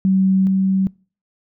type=tone pair in turn; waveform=sine; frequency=190.4 / 191.2 Hz; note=F#3 / G3; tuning=+50 / -43 cents; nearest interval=unison; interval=7 cents; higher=second; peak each=-12 / -14 dBFS; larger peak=first; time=0.05-0.47 / 0.47-0.87 s; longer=first; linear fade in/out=0 ms; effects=noise-tail reverb RT60 0.4 s tail -25 dB re dry